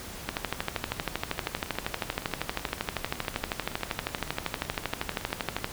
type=two click trains; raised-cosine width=0.3 ms; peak=-11 / -23 dBFS; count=69 / 46; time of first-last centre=0.29-5.644 / 1.38-5.586 s; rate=12.7 / 10.7 Hz; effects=pink hiss -41 dBFS RMS until 5.72 s